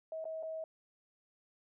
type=tone with dropouts; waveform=sine; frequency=640 Hz; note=D#5; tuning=49 cents sharp; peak=-38 dBFS; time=0.12-0.64 s; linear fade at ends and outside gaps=2 ms; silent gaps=0.243-0.253 / 0.427-0.432 s; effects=none